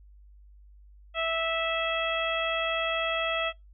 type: harmonic tone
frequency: 656 Hz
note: E5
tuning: 9 cents flat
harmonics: 1 / 2 / 3 / 4 / 5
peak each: -30 / -32 / -35 / -32 / -34 dBFS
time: 1.14-3.53 s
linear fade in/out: 50 ms
effects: noise-tail reverb RT60 0.2 s tail -25 dB re dry + added 50 Hz sine -50 dBFS peak until 3.73 s